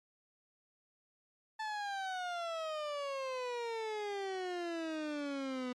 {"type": "exponential sweep", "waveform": "30% pulse", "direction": "down", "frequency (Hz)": [880, 246.9], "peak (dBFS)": -34, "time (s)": [1.59, 5.73], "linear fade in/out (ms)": 10, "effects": ["low-pass 5000 Hz 12 dB/octave", "MP3 64 kbps"]}